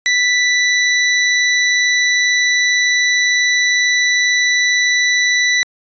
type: tone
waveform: sawtooth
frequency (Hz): 1975.5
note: B6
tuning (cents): 0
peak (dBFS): -8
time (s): 0.06-5.63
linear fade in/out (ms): 0
effects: resampled to 16000 Hz